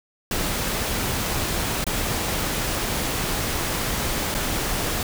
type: noise with dropouts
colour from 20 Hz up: pink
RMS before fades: -25 dBFS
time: 0.31-5.03 s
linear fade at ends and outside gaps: 2 ms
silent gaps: 1.842-1.866 / 4.343-4.348 s
effects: none